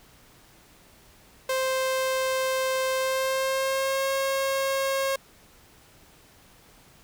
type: tone with pitch glide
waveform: sawtooth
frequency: 523.3 to 541.4 Hz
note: C5 to C#5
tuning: 0 to -41 cents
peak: -20 dBFS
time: 1.49-5.16 s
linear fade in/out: 5 ms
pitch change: +59 cents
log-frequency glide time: 2.97-4.1 s
effects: pink hiss -55 dBFS RMS until 7.03 s